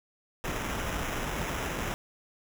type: noise with sample-and-hold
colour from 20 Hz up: pink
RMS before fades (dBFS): -33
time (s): 0.44-1.94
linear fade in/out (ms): 0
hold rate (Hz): 4410
effects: none